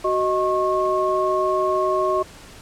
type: tone cluster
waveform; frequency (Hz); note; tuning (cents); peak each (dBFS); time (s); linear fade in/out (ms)
sine; 373.5 / 625 / 1088; F#4 / D#5 / C#6; +16 / +8 / -33; -22; 0.04-2.23; 10
effects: pink hiss -43 dBFS RMS until 2.61 s + low-pass 10000 Hz 12 dB/octave